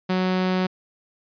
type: tone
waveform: sawtooth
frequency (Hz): 185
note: F#3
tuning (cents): 0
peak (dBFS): -16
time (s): 0.09-0.67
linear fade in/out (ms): 10
effects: resampled to 11025 Hz